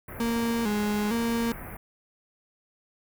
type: band-stop noise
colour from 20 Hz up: pink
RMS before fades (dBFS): -40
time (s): 0.08-1.77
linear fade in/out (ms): 5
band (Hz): 2300 to 11000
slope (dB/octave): 48
type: tone with vibrato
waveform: 35% pulse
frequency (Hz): 220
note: A3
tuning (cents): 0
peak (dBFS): -23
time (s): 0.2-1.52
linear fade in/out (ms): 2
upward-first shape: square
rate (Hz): 1.1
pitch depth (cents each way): 92
effects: none

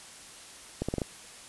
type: accelerating click train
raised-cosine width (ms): 2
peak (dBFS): -16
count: 5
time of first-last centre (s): 0.82-1.018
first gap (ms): 66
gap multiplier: 0.81
effects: white hiss -48 dBFS RMS until 1.48 s + resampled to 24000 Hz

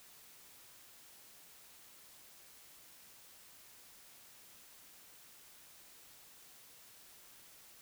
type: silence
effects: white hiss -59 dBFS RMS until 7.81 s

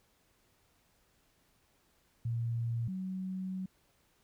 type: tone pair in turn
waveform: sine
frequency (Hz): 116.54 / 187.42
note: A#2 / F#3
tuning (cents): 0 / +23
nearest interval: minor sixth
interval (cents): 823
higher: second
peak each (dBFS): -31 / -35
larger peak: first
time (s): 2.25-2.88 / 2.88-3.66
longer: second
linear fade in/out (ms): 5
effects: pink hiss -71 dBFS RMS until 4.23 s

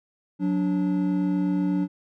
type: tone pair together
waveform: triangle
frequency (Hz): 182.6 / 290.8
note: F#3 / D4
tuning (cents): -23 / -17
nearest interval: minor sixth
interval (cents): 806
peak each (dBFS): -22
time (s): 0.39-1.88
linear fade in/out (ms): 50
effects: none

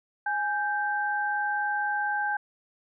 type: tone pair together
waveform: sine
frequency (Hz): 829.6 / 1566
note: G#5 / G6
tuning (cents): -2 / -2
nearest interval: major seventh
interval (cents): 1100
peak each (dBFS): -28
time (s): 0.26-2.37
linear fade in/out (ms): 5
effects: none

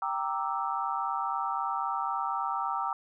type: chord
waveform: sine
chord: E half-diminished seventh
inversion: first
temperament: equal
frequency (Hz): 784 / 932.3 / 1174.7 / 1318.5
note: G5 / Bb5 / D6 / E6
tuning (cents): 0 / 0 / 0 / 0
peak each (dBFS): -34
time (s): 0.02-2.93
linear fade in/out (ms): 2
effects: none

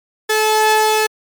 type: tone pair together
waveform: sawtooth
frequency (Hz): 432.6 / 864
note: A4 / A5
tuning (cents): -29 / -32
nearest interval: octave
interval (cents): 1197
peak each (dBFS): -11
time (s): 0.29-1.07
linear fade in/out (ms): 10
effects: MP3 96 kbps

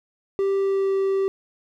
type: tone with pitch glide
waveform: triangle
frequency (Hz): 392 to 388.4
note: G4 to G4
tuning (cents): 0 to -16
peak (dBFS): -17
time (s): 0.39-1.28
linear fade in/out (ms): 0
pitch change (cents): -16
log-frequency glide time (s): 0.56-0.94
effects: none

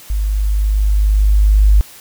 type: tone with level ramp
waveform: sine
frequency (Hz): 51.2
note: G#1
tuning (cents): -24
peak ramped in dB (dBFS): -14 to -5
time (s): 0.1-1.81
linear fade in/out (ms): 0
effects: white hiss -39 dBFS RMS until 2 s

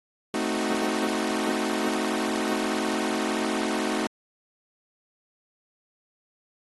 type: chord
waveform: sawtooth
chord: A diminished seventh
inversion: none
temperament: equal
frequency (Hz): 220 / 261.6 / 311.1 / 370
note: A3 / C4 / Eb4 / Gb4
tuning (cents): 0 / 0 / 0 / 0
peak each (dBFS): -26 / -28 / -26 / -27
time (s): 0.34-4.07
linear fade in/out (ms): 2
effects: AAC 32 kbps

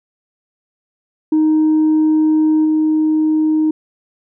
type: tone with level steps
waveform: sine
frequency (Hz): 311.1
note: D#4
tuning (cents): 0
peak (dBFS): -8 / -10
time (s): 1.32-3.71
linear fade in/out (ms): 5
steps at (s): 2.64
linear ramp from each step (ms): 20
effects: tanh soft clip ceiling -8 dBFS

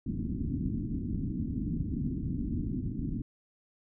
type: low-pass noise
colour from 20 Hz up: white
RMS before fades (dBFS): -33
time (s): 0.06-3.22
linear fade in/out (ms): 5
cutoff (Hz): 290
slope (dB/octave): 48
effects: none

